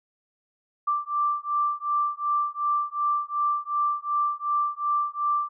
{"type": "beating tone pair", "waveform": "sine", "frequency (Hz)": [1174.7, 1177.4], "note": ["D6", "D6"], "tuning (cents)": [0, 4], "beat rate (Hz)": 2.7, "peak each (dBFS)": -26, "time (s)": [0.87, 5.49], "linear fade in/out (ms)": 10, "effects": []}